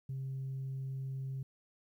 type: tone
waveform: sine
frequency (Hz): 133.7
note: C3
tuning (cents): +38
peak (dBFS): -35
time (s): 0.09-1.43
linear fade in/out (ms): 5
effects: tanh soft clip ceiling -34 dBFS + 12-bit